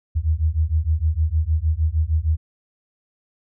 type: beating tone pair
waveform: sine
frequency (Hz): 75.9 / 82.4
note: D#2 / E2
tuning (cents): -42 / 0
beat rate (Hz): 6.5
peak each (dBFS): -20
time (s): 0.15-2.37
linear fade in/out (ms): 20
effects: none